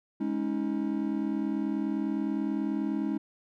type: chord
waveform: triangle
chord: Ab suspended fourth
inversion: none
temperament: equal with one note detuned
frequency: 207.7 / 277.2 / 317.3 Hz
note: Ab3 / Db4 / Eb4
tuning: 0 / 0 / +34 cents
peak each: -30 dBFS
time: 0.2-3.18 s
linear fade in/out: 10 ms
effects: none